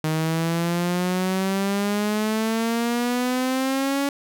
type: exponential sweep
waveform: sawtooth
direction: up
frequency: 155.56 to 282.2 Hz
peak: -17 dBFS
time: 0.04-4.09 s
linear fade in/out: 2 ms
effects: none